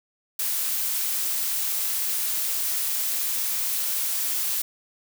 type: noise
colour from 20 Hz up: blue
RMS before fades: -26 dBFS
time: 0.39-4.62 s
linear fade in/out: 5 ms
effects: none